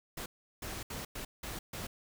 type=noise bursts at uneven times; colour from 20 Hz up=pink; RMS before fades=-41 dBFS; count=6; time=0.17-0.26 / 0.62-0.83 / 0.9-1.05 / 1.15-1.25 / 1.43-1.59 / 1.73-1.87 s; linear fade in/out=5 ms; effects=none